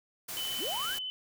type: noise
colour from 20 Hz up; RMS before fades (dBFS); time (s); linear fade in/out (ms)
white; -39; 0.28-0.99; 10
type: tone with vibrato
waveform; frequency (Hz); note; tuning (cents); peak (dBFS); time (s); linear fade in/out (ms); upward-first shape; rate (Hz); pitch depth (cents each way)
sine; 3024; F#7; +37; -34; 0.37-1.1; 0; sine; 16; 12
type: linear sweep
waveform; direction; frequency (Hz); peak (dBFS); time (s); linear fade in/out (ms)
sine; up; 176.1 to 1760; -35; 0.58-0.97; 50
effects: none